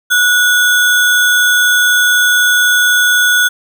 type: tone with sample-and-hold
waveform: sine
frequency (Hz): 1464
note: F#6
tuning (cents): -19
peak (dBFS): -7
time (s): 0.1-3.49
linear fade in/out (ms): 20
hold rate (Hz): 4900
effects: none